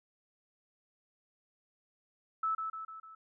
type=tone with echo; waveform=sine; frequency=1308 Hz; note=E6; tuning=14 cents flat; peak=-29 dBFS; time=2.43-2.55 s; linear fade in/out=5 ms; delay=150 ms; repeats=4; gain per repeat=-5 dB; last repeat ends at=3.15 s; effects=none